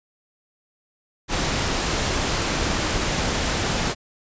pink noise, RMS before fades -23 dBFS, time 1.28-3.95 s, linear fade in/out 50 ms, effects resampled to 16000 Hz

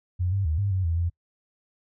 sine tone with pitch steps, 89.8 / 98.3 / 77.8 / 100.3 / 93.9 / 83.1 / 85.7 Hz, F2 / G2 / D#2 / G2 / F#2 / E2 / F2, +49 / +5 / 0 / +40 / +26 / +15 / -32 cents, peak -22 dBFS, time 0.19-1.1 s, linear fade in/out 20 ms, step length 130 ms, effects noise-tail reverb RT60 0.1 s tail -25 dB re dry

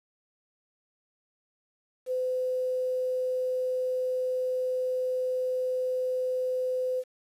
sine tone with quantisation, 509 Hz, C5, 48 cents flat, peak -26 dBFS, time 2.06-7.04 s, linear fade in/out 50 ms, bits 9, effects resampled to 32000 Hz

